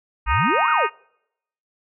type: harmonic tone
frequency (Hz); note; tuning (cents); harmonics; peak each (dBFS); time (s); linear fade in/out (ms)
310.2; D#4; -5; 3 / 4 / 5 / 6 / 7 / 8 / 9; -22 / -21 / -28 / -28 / -32 / -28 / -34; 0.26-0.9; 50
type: exponential two-way sweep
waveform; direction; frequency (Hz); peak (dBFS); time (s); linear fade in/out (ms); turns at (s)
sine; up then down; 43.2 to 1568 to 361.1; -21; 0.26-0.87; 20; 0.7
effects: noise-tail reverb RT60 0.8 s tail -26 dB re dry